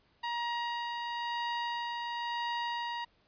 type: tone with tremolo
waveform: sawtooth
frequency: 947 Hz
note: A#5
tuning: 27 cents sharp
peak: -28 dBFS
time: 0.23-3.05 s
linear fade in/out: 10 ms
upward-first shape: sine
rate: 0.98 Hz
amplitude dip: 30%
effects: pink hiss -69 dBFS RMS until 3.27 s + resampled to 11025 Hz